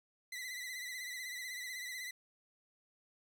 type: tone with vibrato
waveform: sawtooth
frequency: 2000 Hz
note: B6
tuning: 21 cents sharp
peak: -38 dBFS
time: 0.32-2.11 s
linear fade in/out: 5 ms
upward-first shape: sine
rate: 16 Hz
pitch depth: 58 cents each way
effects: none